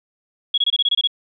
sine tone bursts, 3336 Hz, G#7, 7 cents sharp, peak -14 dBFS, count 9, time 0.54-1.074 s, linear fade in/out 5 ms, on 38 ms, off 24 ms, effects none

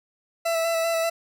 40% pulse tone with vibrato, 662 Hz, E5, 7 cents sharp, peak -21 dBFS, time 0.45-1.1 s, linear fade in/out 10 ms, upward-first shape square, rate 5.1 Hz, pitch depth 16 cents each way, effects none

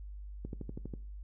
click train, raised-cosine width 3 ms, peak -27 dBFS, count 7, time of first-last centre 0.45-0.938 s, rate 12.3 Hz, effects noise-tail reverb RT60 0.4 s tail -19 dB re dry + added 50 Hz sine -42 dBFS peak until 1.23 s

